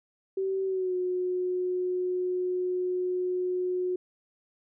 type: tone with pitch glide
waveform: sine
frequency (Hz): 383.9 to 363.8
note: G4 to F#4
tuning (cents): -36 to -29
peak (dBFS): -26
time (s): 0.37-3.96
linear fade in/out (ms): 5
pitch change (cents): -93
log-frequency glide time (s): 0.65-0.95
effects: none